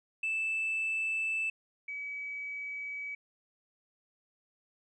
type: tone pair in turn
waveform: sine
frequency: 2637 / 2279 Hz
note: E7 / C#7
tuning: 0 / +47 cents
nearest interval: minor third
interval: 253 cents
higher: first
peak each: -28 / -36 dBFS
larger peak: first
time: 0.23-1.5 / 1.88-3.15 s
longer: neither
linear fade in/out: 5 ms
effects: tanh soft clip ceiling -27 dBFS